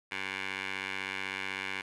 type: tone with band-pass filter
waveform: 15% pulse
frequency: 96 Hz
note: G2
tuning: 36 cents flat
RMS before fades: -37 dBFS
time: 0.11-1.82 s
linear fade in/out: 10 ms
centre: 2200 Hz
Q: 2.6
effects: resampled to 24000 Hz + 9-bit